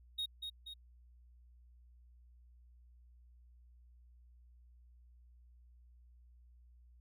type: tone with echo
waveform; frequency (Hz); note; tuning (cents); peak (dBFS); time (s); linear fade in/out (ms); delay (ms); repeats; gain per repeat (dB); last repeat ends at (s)
triangle; 3745; A#7; +7; -34; 0.18-0.26; 10; 240; 2; -5; 0.74
effects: added 60 Hz sine -59 dBFS peak until 7 s